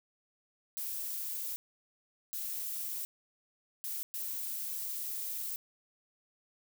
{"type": "noise bursts at uneven times", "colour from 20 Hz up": "violet", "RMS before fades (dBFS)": -38, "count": 4, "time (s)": [[0.77, 1.56], [2.33, 3.05], [3.84, 4.03], [4.14, 5.56]], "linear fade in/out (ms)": 0, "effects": []}